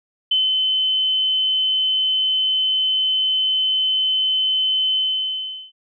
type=tone with ADSR envelope; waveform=sine; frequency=3052 Hz; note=G7; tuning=47 cents flat; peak=-14 dBFS; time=0.31-5.72 s; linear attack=6 ms; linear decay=180 ms; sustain=-2 dB; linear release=760 ms; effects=none